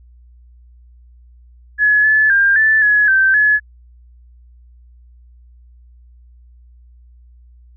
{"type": "tone with pitch steps", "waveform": "sine", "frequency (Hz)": [1698, 1729, 1599, 1755, 1689, 1555, 1704], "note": ["G#6", "A6", "G6", "A6", "G#6", "G6", "G#6"], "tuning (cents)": [38, -31, 34, -5, 29, -14, 44], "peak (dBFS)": -9, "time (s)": [1.78, 3.6], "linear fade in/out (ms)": 50, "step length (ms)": 260, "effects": ["added 60 Hz sine -42 dBFS peak until 7.76 s"]}